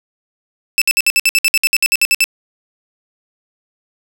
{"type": "tone bursts", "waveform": "sawtooth", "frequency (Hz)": 2637, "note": "E7", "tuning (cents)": 0, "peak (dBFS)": -6, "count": 16, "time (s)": [0.78, 2.241], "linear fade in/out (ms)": 0, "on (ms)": 36, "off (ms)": 59, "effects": []}